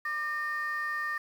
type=tone pair together; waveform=sine; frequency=1193 / 1827.5 Hz; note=D6 / A#6; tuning=+27 / -35 cents; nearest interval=perfect fifth; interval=738 cents; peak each=-33 / -30 dBFS; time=0.05-1.18 s; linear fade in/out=5 ms; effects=tanh soft clip ceiling -26 dBFS + 9-bit